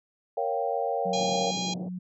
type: chord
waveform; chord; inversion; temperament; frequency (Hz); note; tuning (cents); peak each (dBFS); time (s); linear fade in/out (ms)
sine; G half-diminished seventh; first; equal; 466.2 / 554.4 / 698.5 / 784; Bb4 / Db5 / F5 / G5; 0 / 0 / 0 / 0; -31; 0.37-1.51; 5
type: tone with pitch glide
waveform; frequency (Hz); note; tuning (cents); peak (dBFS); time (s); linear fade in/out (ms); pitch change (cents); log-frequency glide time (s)
sine; 185 to 181.51; F#3 to F#3; 0 to -33; -32; 1.05-1.99; 10; -33; 1.54-1.69
type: harmonic tone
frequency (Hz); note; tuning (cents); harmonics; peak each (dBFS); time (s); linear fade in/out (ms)
815; G#5; -33; 1 / 3 / 4 / 5 / 6 / 7 / 8 / 9; -35 / -41 / -36 / -35 / -43 / -42 / -39 / -45; 1.13-1.74; 5
type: band-pass noise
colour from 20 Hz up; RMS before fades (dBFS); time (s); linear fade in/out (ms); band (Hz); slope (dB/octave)
pink; -40; 1.15-1.89; 10; 120 to 730; 48
effects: none